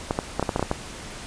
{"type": "clicks", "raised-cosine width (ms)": 1, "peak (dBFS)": -8, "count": 9, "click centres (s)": [0.109, 0.189, 0.396, 0.427, 0.492, 0.561, 0.595, 0.627, 0.714], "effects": ["pink hiss -38 dBFS RMS until 1.26 s", "resampled to 22050 Hz"]}